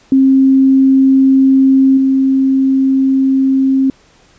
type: tone with level steps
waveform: sine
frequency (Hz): 267.1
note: C4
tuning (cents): +36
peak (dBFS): -5 / -8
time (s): 0.12-3.9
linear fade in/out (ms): 2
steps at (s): 1.97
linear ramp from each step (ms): 5
effects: pink hiss -48 dBFS RMS until 4.38 s + resampled to 16000 Hz